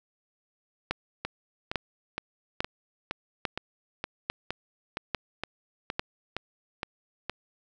two click trains, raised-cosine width 0.3 ms, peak -11 / -15 dBFS, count 7 / 14, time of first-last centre 0.91-5.995 / 1.25-7.297 s, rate 1.18 / 2.15 Hz, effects none

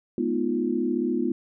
sine chord, F half-diminished seventh, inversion first, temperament equal with one note detuned, 212.6 / 246.9 / 311.1 / 349.2 Hz, Ab3 / Cb4 / Eb4 / F4, +41 / 0 / 0 / 0 cents, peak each -31 / -26 / -30 / -27 dBFS, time 0.18-1.32 s, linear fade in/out 2 ms, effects none

